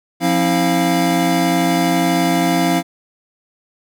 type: tone cluster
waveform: square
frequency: 174.4 / 266.7 / 325.1 / 697 Hz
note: F3 / C4 / E4 / F5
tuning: -2 / +33 / -24 / -4 cents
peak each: -20 dBFS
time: 0.2-2.83 s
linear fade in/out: 50 ms
effects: none